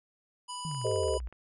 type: harmonic tone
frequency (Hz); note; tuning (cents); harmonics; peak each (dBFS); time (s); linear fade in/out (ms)
987.8; B5; 0; 1 / 3 / 5 / 7 / 9 / 10; -39 / -44 / -46 / -47 / -49 / -49; 0.48-1.2; 20
type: exponential sweep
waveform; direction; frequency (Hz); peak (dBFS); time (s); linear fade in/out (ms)
sine; down; 166.8 to 55; -34; 0.65-1.28; 0
type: clicks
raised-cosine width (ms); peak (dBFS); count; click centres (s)
0.5; -37; 12; 0.714 / 0.747 / 0.815 / 0.868 / 0.914 / 0.96 / 1.034 / 1.083 / 1.138 / 1.202 / 1.273 / 1.326
type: chord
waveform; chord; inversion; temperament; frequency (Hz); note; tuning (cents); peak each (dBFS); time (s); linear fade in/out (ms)
sine; A half-diminished seventh; third; equal with one note detuned; 392 / 440 / 513.7 / 622.3; G4 / A4 / C5 / Eb5; 0 / 0 / -32 / 0; -33; 0.84-1.18; 10
effects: none